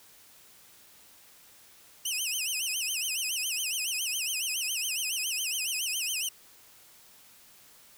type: tone with vibrato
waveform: 15% pulse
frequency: 2794 Hz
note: F7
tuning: in tune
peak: -22 dBFS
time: 2.05-6.29 s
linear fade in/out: 5 ms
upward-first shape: sine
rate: 7.2 Hz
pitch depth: 210 cents each way
effects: white hiss -56 dBFS RMS until 7.97 s